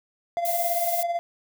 triangle tone with tremolo, 688 Hz, F5, 26 cents flat, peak -19 dBFS, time 0.37-1.19 s, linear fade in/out 0 ms, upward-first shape triangle, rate 18 Hz, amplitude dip 65%
violet noise, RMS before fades -29 dBFS, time 0.45-1.03 s, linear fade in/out 2 ms
effects none

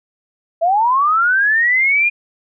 sine linear sweep, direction up, 644 to 2446 Hz, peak -11 dBFS, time 0.61-2.1 s, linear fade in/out 20 ms, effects none

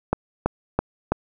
click train, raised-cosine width 1 ms, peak -5 dBFS, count 4, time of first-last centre 0.13-1.12 s, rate 3.03 Hz, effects none

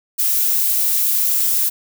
violet noise, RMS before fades -17 dBFS, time 0.18-1.7 s, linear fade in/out 20 ms, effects none

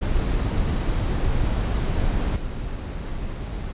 brown noise with level steps, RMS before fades -22 / -29 dBFS, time 0.01-3.73 s, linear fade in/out 20 ms, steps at 2.36 s, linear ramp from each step 5 ms, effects resampled to 8000 Hz

